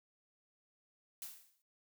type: noise with exponential decay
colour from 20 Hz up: blue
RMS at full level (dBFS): -43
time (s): 1.22-1.62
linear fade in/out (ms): 1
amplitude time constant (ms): 85
effects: noise-tail reverb RT60 0.1 s tail -21 dB re dry